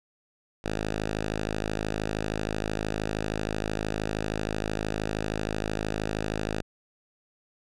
5% pulse tone, 53 Hz, G#1, 36 cents sharp, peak -17 dBFS, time 0.64-6.62 s, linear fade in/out 5 ms, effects low-pass 7000 Hz 12 dB/octave

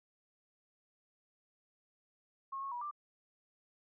sine tone with pitch steps, 1084 / 1096 / 966 / 1182 Hz, C#6 / C#6 / B5 / D6, -39 / -20 / -39 / +11 cents, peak -38 dBFS, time 2.52-2.912 s, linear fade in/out 10 ms, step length 98 ms, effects none

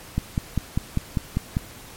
click train, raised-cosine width 5 ms, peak -9 dBFS, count 8, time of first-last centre 0.18-1.569 s, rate 5.04 Hz, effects pink hiss -43 dBFS RMS until 1.96 s + MP3 64 kbps

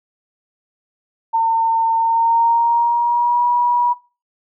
sine tone with pitch glide, 907 to 966.5 Hz, A#5 to B5, -48 to -38 cents, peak -12 dBFS, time 1.33-3.94 s, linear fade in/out 20 ms, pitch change +110 cents, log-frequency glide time 1.95-3.45 s, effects noise-tail reverb RT60 0.3 s tail -18 dB re dry

